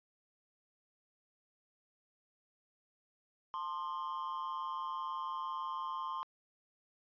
triangle tone with amplitude modulation, 1051 Hz, C6, 7 cents sharp, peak -31 dBFS, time 3.54-6.23 s, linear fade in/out 0 ms, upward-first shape sine, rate 160 Hz, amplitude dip 90%, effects resampled to 11025 Hz

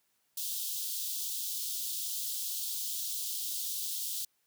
white high-pass noise, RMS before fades -36 dBFS, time 0.37-4.25 s, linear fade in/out 5 ms, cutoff 3200 Hz, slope 48 dB/octave, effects white hiss -75 dBFS RMS until 4.46 s + high-pass 80 Hz 12 dB/octave

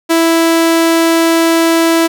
sawtooth tone, 330 Hz, E4, 2 cents sharp, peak -4 dBFS, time 0.09-2.08 s, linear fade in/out 20 ms, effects none

